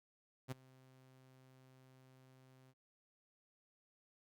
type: tone with ADSR envelope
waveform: sawtooth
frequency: 130.3 Hz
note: C3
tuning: 7 cents flat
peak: -35 dBFS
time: 0.48-2.74 s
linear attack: 35 ms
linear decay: 16 ms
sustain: -24 dB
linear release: 48 ms
effects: Opus 48 kbps